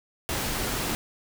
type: noise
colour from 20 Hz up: pink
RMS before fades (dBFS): -29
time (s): 0.29-0.95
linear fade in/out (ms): 0
effects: none